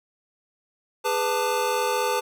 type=tone cluster; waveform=square; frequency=412.3 / 496.2 / 886 / 1183 Hz; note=G#4 / B4 / A5 / D6; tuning=-13 / +8 / +12 / +12 cents; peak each=-30 / -27 / -27 / -32 dBFS; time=1.04-2.21 s; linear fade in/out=20 ms; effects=none